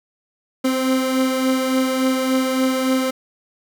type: beating tone pair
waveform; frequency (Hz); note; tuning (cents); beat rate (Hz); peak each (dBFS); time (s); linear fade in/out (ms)
30% pulse; 260.2 / 263.7; C4 / C4; -9 / +14; 3.5; -15 / -22; 0.64-3.11; 10
effects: none